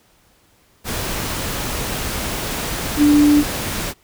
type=tone in noise; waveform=sine; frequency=294.1 Hz; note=D4; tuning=3 cents sharp; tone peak=-9 dBFS; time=2.97-3.44 s; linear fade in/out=50 ms; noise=pink; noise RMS=-24 dBFS; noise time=0.84-3.94 s; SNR=+12 dB; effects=pink hiss -56 dBFS RMS until 4.03 s